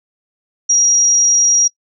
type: tone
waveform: sine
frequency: 5710 Hz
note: F8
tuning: 37 cents sharp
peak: -9 dBFS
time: 0.69-1.68 s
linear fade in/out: 10 ms
effects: noise-tail reverb RT60 0.1 s tail -23 dB re dry